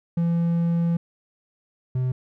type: tone pair in turn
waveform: triangle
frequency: 169.2 / 127.77 Hz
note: E3 / C3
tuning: +45 / -41 cents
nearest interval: perfect fourth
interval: 486 cents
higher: first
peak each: -17 / -19 dBFS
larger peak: first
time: 0.17-0.97 / 1.95-2.12 s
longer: first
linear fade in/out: 5 ms
effects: none